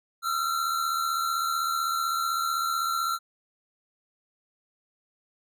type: tone pair together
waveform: square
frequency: 1287 / 1362.8 Hz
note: E6 / F6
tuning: -42 / -43 cents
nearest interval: minor second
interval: 99 cents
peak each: -33 / -27 dBFS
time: 0.22-3.19 s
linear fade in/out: 50 ms
effects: none